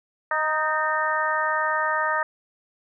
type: harmonic tone with a mistuned harmonic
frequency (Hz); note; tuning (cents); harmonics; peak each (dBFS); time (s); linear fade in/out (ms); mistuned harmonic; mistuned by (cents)
311.1; D#4; 0; 2 / 3 / 4 / 5 / 6; -29 / -27 / -26 / -29 / -27; 0.31-2.23; 2; 6; -36
effects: none